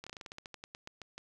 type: slowing click train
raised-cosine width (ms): 0.2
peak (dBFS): -27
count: 16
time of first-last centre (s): 0.04-1.18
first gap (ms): 26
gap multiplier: 1.14
effects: none